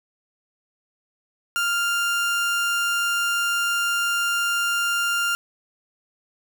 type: tone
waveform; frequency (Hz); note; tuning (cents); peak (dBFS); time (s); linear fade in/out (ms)
30% pulse; 1396.9; F6; 0; -18; 1.56-5.35; 0
effects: none